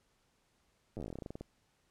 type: slowing click train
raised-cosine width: 2 ms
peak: -29 dBFS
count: 18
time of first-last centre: 0.97-1.41 s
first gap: 9 ms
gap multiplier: 1.12
effects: pink hiss -74 dBFS RMS until 1.9 s + low-pass 10000 Hz 12 dB/octave